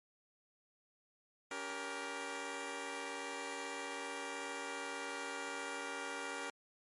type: chord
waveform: 10% pulse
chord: G diminished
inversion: second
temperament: just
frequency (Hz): 282.2 / 392 / 470.4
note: Db4 / G4 / Bb4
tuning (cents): +31 / 0 / +16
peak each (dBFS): -38 / -38 / -36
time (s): 1.51-6.5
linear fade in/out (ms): 2
effects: MP3 48 kbps